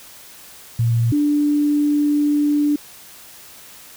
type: tone pair in turn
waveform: sine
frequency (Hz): 116.54 / 293.7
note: A#2 / D4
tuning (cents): 0 / 0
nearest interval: octave + major third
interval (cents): 1600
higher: second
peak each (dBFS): -14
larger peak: neither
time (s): 0.79-1.12 / 1.12-2.76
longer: second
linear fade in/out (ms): 5
effects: white hiss -42 dBFS RMS until 3.96 s